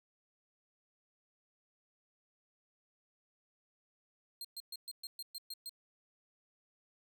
sawtooth tone bursts, 4200 Hz, C8, 6 cents sharp, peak -39 dBFS, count 9, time 4.41-5.694 s, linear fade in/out 2 ms, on 36 ms, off 120 ms, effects none

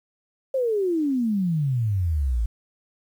sine exponential sweep, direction down, 545 to 53.1 Hz, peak -20 dBFS, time 0.54-2.46 s, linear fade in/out 5 ms, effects 9-bit

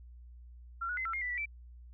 sine tone with pitch steps, 1366 / 1460 / 2054 / 1344 / 2130 / 1980 / 1955 / 2328 Hz, F6 / F#6 / C7 / E6 / C7 / B6 / B6 / D7, -39 / -24 / -33 / +33 / +30 / +4 / -18 / -16 cents, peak -33 dBFS, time 0.81-1.458 s, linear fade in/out 10 ms, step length 81 ms, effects added 60 Hz sine -49 dBFS peak until 1.93 s

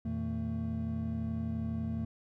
triangle tone cluster, 85.5 / 117.2 / 159.9 / 224.4 Hz, F2 / A#2 / D#3 / A3, -36 / +10 / +48 / +34 cents, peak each -36 / -38 / -40 / -33 dBFS, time 0.05-2.05 s, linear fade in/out 5 ms, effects none

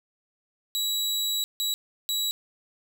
sawtooth tone bursts at uneven times, 3900 Hz, B7, 23 cents flat, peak -22 dBFS, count 3, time 0.75-1.44 / 1.6-1.74 / 2.09-2.31 s, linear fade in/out 0 ms, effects none

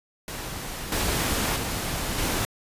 pink noise with level steps, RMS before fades -34 / -25 / -29 / -26 dBFS, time 0.28-2.45 s, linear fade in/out 0 ms, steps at 0.92 / 1.56 / 2.18 s, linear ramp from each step 2 ms, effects resampled to 32000 Hz

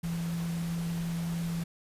sine tone in noise, 168.5 Hz, E3, 38 cents sharp, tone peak -30 dBFS, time 0.03-1.64 s, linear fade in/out 10 ms, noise pink, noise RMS -44 dBFS, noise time 0.03-1.64 s, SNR +11 dB, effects resampled to 32000 Hz

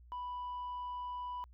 sine tone with tanh clipping, 987.8 Hz, B5, in tune, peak -39 dBFS, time 0.12-1.44 s, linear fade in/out 0 ms, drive 1 dB, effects added 60 Hz sine -55 dBFS peak until 1.53 s

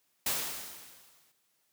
white noise with exponential decay, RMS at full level -29 dBFS, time 0.26-1.32 s, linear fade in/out 5 ms, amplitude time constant 230 ms, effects white hiss -74 dBFS RMS until 1.72 s + high-pass 80 Hz 12 dB/octave

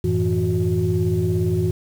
sine tone cluster, 91.7 / 109.1 / 164.6 / 364.3 Hz, F#2 / A2 / E3 / F#4, -15 / -14 / -2 / -27 cents, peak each -22 dBFS, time 0.04-1.71 s, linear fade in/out 5 ms, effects tanh soft clip ceiling -10 dBFS + 7-bit

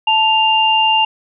sine tone pair together, 880 / 2794 Hz, A5 / F7, 0 / 0 cents, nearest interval octave + minor sixth, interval 2000 cents, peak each -13 dBFS, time 0.07-1.05 s, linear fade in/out 5 ms, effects none

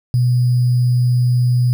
sine tone with sample-and-hold, 123.47 Hz, B2, in tune, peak -11 dBFS, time 0.14-1.73 s, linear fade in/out 0 ms, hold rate 4900 Hz, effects none

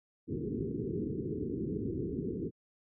white low-pass noise, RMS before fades -35 dBFS, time 0.27-2.51 s, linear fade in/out 50 ms, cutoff 440 Hz, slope 96 dB/octave, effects high-pass 80 Hz 12 dB/octave

